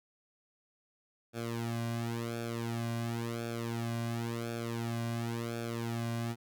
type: tone with flanger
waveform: sawtooth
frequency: 116.54 Hz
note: A#2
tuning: in tune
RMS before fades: -36 dBFS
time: 1.33-6.36 s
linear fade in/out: 50 ms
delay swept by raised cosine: 1 to 2.3 ms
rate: 0.94 Hz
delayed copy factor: -0.95
effects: none